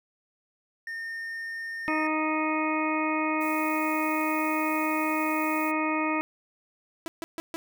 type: tone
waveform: triangle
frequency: 1824 Hz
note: A#6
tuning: 38 cents flat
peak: -31 dBFS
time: 0.87-2.07 s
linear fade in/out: 2 ms
type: harmonic tone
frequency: 311.1 Hz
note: D#4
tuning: in tune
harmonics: 1 / 2 / 3 / 4 / 6 / 7 / 8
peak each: -28 / -34 / -32 / -32 / -38 / -35 / -34 dBFS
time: 1.88-6.21 s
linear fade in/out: 0 ms
type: noise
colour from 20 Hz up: violet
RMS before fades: -43 dBFS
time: 3.4-5.72 s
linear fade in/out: 20 ms
type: tone bursts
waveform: sawtooth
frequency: 329.1 Hz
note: E4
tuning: 3 cents flat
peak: -28 dBFS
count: 4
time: 7.06-7.56 s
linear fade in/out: 0 ms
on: 20 ms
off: 140 ms
effects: none